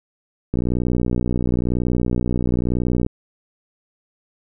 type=click train; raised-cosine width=3 ms; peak=-8 dBFS; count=155; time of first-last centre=0.54-3.065 s; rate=61 Hz; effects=none